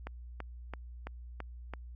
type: click train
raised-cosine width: 0.5 ms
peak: -25 dBFS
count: 6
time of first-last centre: 0.07-1.737 s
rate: 3 Hz
effects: added 60 Hz sine -44 dBFS peak until 1.95 s